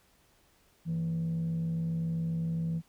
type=tone with frequency modulation; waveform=sine; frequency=164.81 Hz; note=E3; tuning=in tune; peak=-27 dBFS; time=0.85-2.82 s; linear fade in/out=50 ms; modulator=67.5 Hz; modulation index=0.27; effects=tanh soft clip ceiling -27 dBFS + pink hiss -66 dBFS RMS until 2.88 s